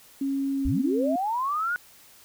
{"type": "tone with pitch glide", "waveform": "sine", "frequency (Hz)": [274.1, 267.4], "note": ["C#4", "C4"], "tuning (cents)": [-19, 38], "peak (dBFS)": -24, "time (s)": [0.21, 1.16], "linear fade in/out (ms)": 5, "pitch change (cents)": -43, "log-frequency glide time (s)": [0.53, 1.02]}
{"type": "linear sweep", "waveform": "sine", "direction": "up", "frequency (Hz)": [38.15, 1480], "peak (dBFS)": -24, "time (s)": [0.65, 1.76], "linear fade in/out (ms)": 0}
{"effects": ["white hiss -53 dBFS RMS until 2.24 s"]}